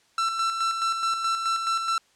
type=tone with tremolo; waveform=45% pulse; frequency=1340 Hz; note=E6; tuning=28 cents sharp; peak=-22 dBFS; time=0.18-1.98 s; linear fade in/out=2 ms; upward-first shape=square; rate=4.7 Hz; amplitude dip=45%; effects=white hiss -62 dBFS RMS until 2.15 s + low-pass 7000 Hz 12 dB/octave